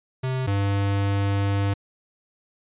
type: tone pair in turn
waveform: square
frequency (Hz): 130 / 99.67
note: C3 / G2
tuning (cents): -11 / +29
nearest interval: perfect fourth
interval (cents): 460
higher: first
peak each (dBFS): -24 / -21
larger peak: second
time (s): 0.23-0.47 / 0.47-1.74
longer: second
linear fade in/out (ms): 10
effects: resampled to 8000 Hz